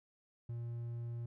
triangle tone, 118 Hz, A#2, 22 cents sharp, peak -37 dBFS, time 0.49-1.26 s, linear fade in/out 5 ms, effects none

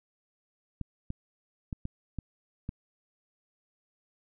clicks, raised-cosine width 5 ms, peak -22 dBFS, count 6, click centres 0.813 / 1.104 / 1.728 / 1.854 / 2.187 / 2.691 s, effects none

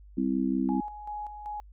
sine chord, C major, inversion second, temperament just, 196.22 / 261.6 / 327 Hz, G3 / C4 / E4, +2 / 0 / -14 cents, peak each -30 / -27 / -31 dBFS, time 0.17-0.81 s, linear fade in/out 10 ms
sine tone with tremolo, 837 Hz, G#5, 13 cents sharp, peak -33 dBFS, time 0.69-1.6 s, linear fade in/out 0 ms, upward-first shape square, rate 2.6 Hz, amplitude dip 55%
effects added 50 Hz sine -48 dBFS peak until 1.72 s

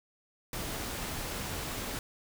pink noise, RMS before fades -37 dBFS, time 0.53-1.99 s, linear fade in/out 2 ms, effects none

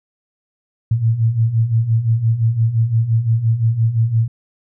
sine beating tone pair, 110.1 / 115.9 Hz, A2 / A#2, +2 / -10 cents, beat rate 5.8 Hz, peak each -19 / -14 dBFS, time 0.91-4.28 s, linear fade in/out 5 ms, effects none

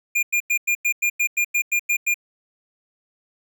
square tone bursts, 2411 Hz, D7, 45 cents sharp, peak -18 dBFS, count 12, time 0.15-2.143 s, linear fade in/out 10 ms, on 79 ms, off 95 ms, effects none

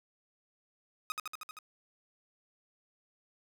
sawtooth tone with echo, 1256 Hz, D#6, 16 cents sharp, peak -29 dBFS, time 1.1-1.12 s, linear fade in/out 0 ms, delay 78 ms, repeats 6, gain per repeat -2 dB, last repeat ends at 1.588 s, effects none

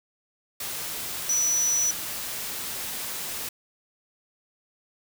sine tone in noise, 5920 Hz, F#8, in tune, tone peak -21 dBFS, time 1.29-1.91 s, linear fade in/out 5 ms, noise white, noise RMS -33 dBFS, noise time 0.6-3.49 s, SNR +9 dB, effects none

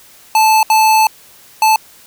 square tone bursts at uneven times, 874 Hz, A5, 12 cents flat, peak -8 dBFS, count 3, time 0.35-0.63 / 0.7-1.07 / 1.62-1.76 s, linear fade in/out 2 ms, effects white hiss -43 dBFS RMS until 2.06 s

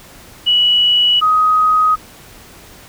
sine tone pair in turn, 2938 / 1256.1 Hz, F#7 / D#6, -13 / +16 cents, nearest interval octave + minor third, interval 1471 cents, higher first, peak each -9 dBFS, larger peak neither, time 0.46-1.21 / 1.21-1.96 s, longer neither, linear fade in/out 20 ms, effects pink hiss -40 dBFS RMS until 2.88 s

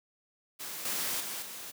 white noise with level steps, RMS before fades -40 / -33 / -38 / -43 dBFS, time 0.59-1.72 s, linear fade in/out 20 ms, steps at 0.85 / 1.2 / 1.42 s, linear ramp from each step 5 ms, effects high-pass 150 Hz 12 dB/octave

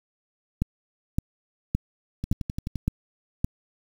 two click trains, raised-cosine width 5 ms, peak -10 / -17 dBFS, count 6 / 7, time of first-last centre 0.62-3.445 / 2.24-2.757 s, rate 1.77 / 11.6 Hz, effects 7-bit

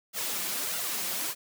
white noise with flanger, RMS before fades -32 dBFS, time 0.13-1.35 s, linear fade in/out 50 ms, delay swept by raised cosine 1.4 to 5.8 ms, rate 1.6 Hz, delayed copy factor +0.7, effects high-pass 150 Hz 12 dB/octave

